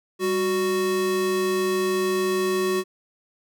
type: tone pair together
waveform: square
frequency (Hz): 196.38 / 370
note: G3 / F#4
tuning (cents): +3 / 0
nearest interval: major seventh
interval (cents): 1097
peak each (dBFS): -31 / -22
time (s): 0.19-2.84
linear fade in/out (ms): 50
effects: none